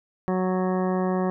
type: harmonic tone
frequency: 185 Hz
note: F#3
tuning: in tune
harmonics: 1 / 2 / 3 / 4 / 5 / 6 / 7 / 9 / 10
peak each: -24 / -27 / -31 / -32 / -37 / -35 / -45 / -44 / -45 dBFS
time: 0.28-1.3 s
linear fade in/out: 0 ms
effects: none